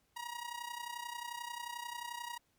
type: tone with amplitude modulation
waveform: sawtooth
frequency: 953 Hz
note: A#5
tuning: 38 cents sharp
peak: -34 dBFS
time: 0.16-2.38 s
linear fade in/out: 10 ms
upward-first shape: sine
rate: 31.3 Hz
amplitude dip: 75%
effects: pink hiss -75 dBFS RMS until 2.58 s + MP3 96 kbps